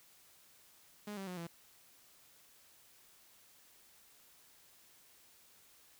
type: tone with pitch steps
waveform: sawtooth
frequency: 207.7 / 193.79 / 180.81 / 168.7 Hz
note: G#3 / G3 / F#3 / E3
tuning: 0 / -20 / -40 / +40 cents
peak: -38 dBFS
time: 1.07-1.47 s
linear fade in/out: 5 ms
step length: 100 ms
effects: white hiss -64 dBFS RMS until 5.99 s